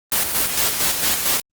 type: noise with tremolo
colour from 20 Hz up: white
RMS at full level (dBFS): -18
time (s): 0.12-1.4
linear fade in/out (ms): 0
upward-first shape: square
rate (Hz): 4.4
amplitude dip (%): 45
effects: Opus 24 kbps